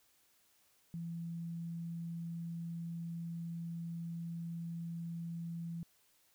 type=tone; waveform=sine; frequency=168.1 Hz; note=E3; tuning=34 cents sharp; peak=-39 dBFS; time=0.94-5.83 s; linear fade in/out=0 ms; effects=white hiss -71 dBFS RMS until 6.34 s